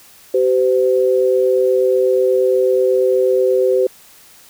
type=tone pair together; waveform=sine; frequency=383.3 / 511.6 Hz; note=G4 / C5; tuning=-39 / -39 cents; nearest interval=perfect fourth; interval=500 cents; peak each=-14 dBFS; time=0.34-3.87 s; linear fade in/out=5 ms; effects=white hiss -45 dBFS RMS until 4.49 s